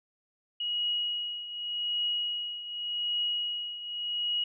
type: tone with tremolo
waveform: sine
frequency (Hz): 2900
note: F#7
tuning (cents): -35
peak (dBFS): -26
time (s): 0.6-4.44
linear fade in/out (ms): 5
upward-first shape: triangle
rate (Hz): 0.86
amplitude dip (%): 75
effects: none